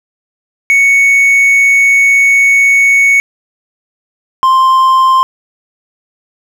triangle tone pair in turn, 2221 / 1048.2 Hz, C#7 / C6, +3 / +3 cents, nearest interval octave + minor second, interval 1300 cents, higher first, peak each -3 dBFS, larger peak neither, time 0.7-3.2 / 4.43-5.23 s, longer first, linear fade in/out 0 ms, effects none

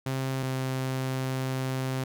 sawtooth tone pair in turn, 132.7 / 131.1 Hz, C3 / C3, +25 / +4 cents, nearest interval unison, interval 21 cents, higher first, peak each -24 dBFS, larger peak neither, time 0.06-0.43 / 0.43-2.04 s, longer second, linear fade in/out 5 ms, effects none

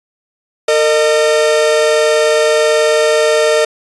45% pulse tone pair together, 454.6 / 613 Hz, A#4 / D#5, -43 / -26 cents, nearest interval perfect fourth, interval 517 cents, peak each -12 dBFS, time 0.68-3.65 s, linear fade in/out 5 ms, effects resampled to 22050 Hz

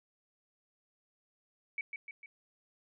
sine tone with echo, 2271 Hz, C#7, 41 cents sharp, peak -33 dBFS, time 1.78-1.81 s, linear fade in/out 2 ms, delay 150 ms, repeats 3, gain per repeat -5 dB, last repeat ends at 2.26 s, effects none

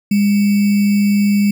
sine tone with sample-and-hold, 203.6 Hz, G#3, 34 cents flat, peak -10 dBFS, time 0.11-1.51 s, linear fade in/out 5 ms, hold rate 2450 Hz, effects none

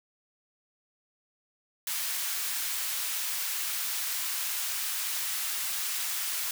white high-pass noise, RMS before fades -32 dBFS, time 1.87-6.51 s, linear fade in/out 2 ms, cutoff 1200 Hz, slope 12 dB/octave, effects none

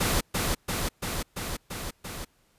pink noise with echo, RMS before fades -25 dBFS, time 0-0.21 s, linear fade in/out 10 ms, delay 340 ms, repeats 6, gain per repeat -2 dB, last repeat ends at 2.25 s, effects pink hiss -66 dBFS RMS until 2.58 s + resampled to 32000 Hz

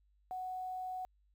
sine tone with quantisation, 741 Hz, F#5, 2 cents sharp, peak -38 dBFS, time 0.31-1.05 s, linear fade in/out 0 ms, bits 11, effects added 50 Hz sine -68 dBFS peak until 1.34 s

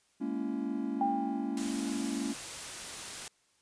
triangle chord, A# half-diminished seventh, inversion third, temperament just, 209.8 / 233.1 / 279.7 / 335.6 Hz, G#3 / A#3 / C#4 / E4, +18 / 0 / +16 / +31 cents, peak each -37 / -35 / -33 / -39 dBFS, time 0.2-2.34 s, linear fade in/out 20 ms
sine tone with exponential decay, 799 Hz, G5, 33 cents sharp, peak -25 dBFS, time 1.01-1.89 s, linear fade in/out 2 ms, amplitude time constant 190 ms
white noise, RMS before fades -41 dBFS, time 1.57-3.28 s, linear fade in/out 2 ms
effects white hiss -70 dBFS RMS until 3.61 s + resampled to 22050 Hz

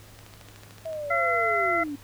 click train, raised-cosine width 0.2 ms, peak -29 dBFS, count 11, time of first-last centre 0.19-0.931 s, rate 13.5 Hz
sine linear sweep, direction down, 654 to 275 Hz, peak -30 dBFS, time 0.85-1.96 s, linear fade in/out 10 ms
harmonic tone, 680 Hz, F5, 46 cents flat, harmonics 1 / 2 / 3, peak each -26 / -26 / -26 dBFS, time 1.1-1.84 s, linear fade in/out 10 ms
effects added 104 Hz sine -50 dBFS peak until 2.03 s + pink hiss -51 dBFS RMS until 2.03 s

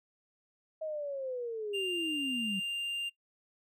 sine linear sweep, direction down, 638 to 185 Hz, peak -34 dBFS, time 0.81-2.6 s, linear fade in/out 10 ms
triangle tone, 2794 Hz, F7, in tune, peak -31 dBFS, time 1.73-3.1 s, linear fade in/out 20 ms
effects noise-tail reverb RT60 0.1 s tail -21 dB re dry

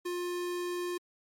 square tone, 353.8 Hz, F4, 23 cents sharp, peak -33 dBFS, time 0.05-0.98 s, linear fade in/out 10 ms, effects MP3 64 kbps

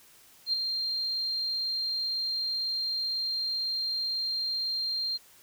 sine tone with ADSR envelope, 4186 Hz, C8, in tune, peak -22 dBFS, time 0.46-5.18 s, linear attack 74 ms, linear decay 4 ms, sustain -6 dB, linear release 23 ms, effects white hiss -57 dBFS RMS until 5.42 s

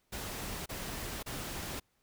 pink noise bursts, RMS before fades -40 dBFS, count 3, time 0.12-1.8 s, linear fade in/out 10 ms, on 540 ms, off 30 ms, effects pink hiss -75 dBFS RMS until 2.02 s

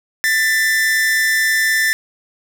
45% pulse tone pair together, 1775.3 / 1999 Hz, A6 / B6, +15 / +20 cents, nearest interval major second, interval 205 cents, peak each -14 / -21 dBFS, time 0.24-1.93 s, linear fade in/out 0 ms, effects none

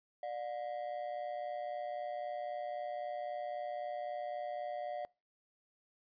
triangle ring-modulated tone, 656 Hz, E5, 9 cents flat, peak -33 dBFS, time 0.23-5.05 s, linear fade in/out 0 ms, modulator 61.9 Hz, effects noise-tail reverb RT60 0.3 s tail -25 dB re dry + resampled to 11025 Hz

